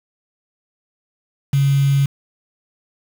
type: tone with quantisation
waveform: sine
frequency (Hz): 138.8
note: C#3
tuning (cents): +3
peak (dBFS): -12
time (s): 1.53-2.06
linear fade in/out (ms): 5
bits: 5
effects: none